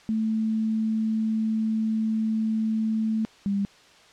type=tone pair in turn; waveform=sine; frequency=220 / 199.73 Hz; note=A3 / G3; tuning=0 / +33 cents; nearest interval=major second; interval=167 cents; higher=first; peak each=-22 dBFS; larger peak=neither; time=0.09-3.25 / 3.46-3.65 s; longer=first; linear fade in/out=0 ms; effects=white hiss -53 dBFS RMS until 4.12 s + low-pass 5000 Hz 12 dB/octave